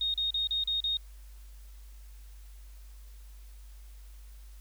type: tone bursts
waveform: sine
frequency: 3715 Hz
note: A#7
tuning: 7 cents flat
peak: -27 dBFS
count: 6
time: 0.01-0.97 s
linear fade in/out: 2 ms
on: 130 ms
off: 36 ms
effects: added 50 Hz sine -46 dBFS peak until 4.6 s + white hiss -62 dBFS RMS until 4.6 s